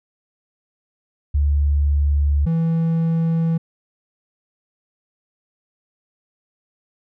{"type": "tone pair in turn", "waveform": ["sine", "triangle"], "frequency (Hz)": [72.2, 164.35], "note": ["D2", "E3"], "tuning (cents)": [-29, -5], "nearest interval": "octave + major second", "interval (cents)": 1424, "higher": "second", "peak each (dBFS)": -14, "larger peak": "neither", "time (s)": [[1.34, 2.46], [2.46, 3.58]], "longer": "neither", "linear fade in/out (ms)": 10, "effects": []}